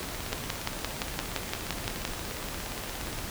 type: two click trains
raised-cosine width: 0.2 ms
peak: -11 / -20 dBFS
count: 11 / 55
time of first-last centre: 0.33-2.051 / 0.03-3.188 s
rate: 5.81 / 17.1 Hz
effects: pink hiss -37 dBFS RMS until 3.3 s